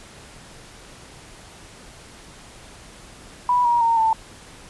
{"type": "tone with pitch steps", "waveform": "sine", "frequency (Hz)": [983, 951.2, 920.4, 890.5], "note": ["B5", "A#5", "A#5", "A5"], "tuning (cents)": [-8, 35, -22, 21], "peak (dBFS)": -15, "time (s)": [3.49, 4.13], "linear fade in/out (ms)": 2, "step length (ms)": 160, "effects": ["pink hiss -44 dBFS RMS until 4.69 s", "resampled to 24000 Hz"]}